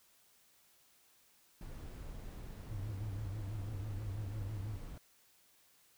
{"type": "noise", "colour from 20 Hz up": "brown", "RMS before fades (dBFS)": -47, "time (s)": [1.61, 4.98], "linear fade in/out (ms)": 2}
{"type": "tone with vibrato", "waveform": "triangle", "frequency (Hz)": 102.1, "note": "G#2", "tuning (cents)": -29, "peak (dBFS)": -37, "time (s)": [2.68, 4.79], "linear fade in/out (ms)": 50, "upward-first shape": "sine", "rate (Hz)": 6.1, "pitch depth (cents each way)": 130}
{"effects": ["white hiss -68 dBFS RMS until 5.97 s"]}